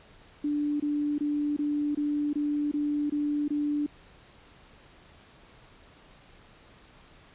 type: tone bursts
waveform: sine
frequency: 293.7 Hz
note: D4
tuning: in tune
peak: -25 dBFS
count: 9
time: 0.44-3.864 s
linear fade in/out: 5 ms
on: 360 ms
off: 23 ms
effects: pink hiss -55 dBFS RMS until 7.34 s + resampled to 8000 Hz